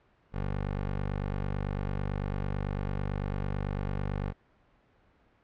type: tone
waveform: 15% pulse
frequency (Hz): 49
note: G1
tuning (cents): 0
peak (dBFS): -24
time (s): 0.32-4.34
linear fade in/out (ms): 50
effects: pink hiss -65 dBFS RMS until 5.43 s + low-pass 2000 Hz 12 dB/octave